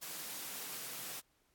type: high-pass noise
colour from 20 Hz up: white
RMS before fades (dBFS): -44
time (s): 0.01-1.21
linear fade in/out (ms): 20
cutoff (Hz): 120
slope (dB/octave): 96
effects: pink hiss -75 dBFS RMS until 1.54 s + AAC 64 kbps